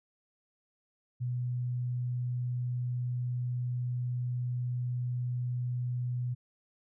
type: tone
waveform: sine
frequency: 123.47 Hz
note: B2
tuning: in tune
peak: -30 dBFS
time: 1.2-6.35 s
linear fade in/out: 20 ms
effects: none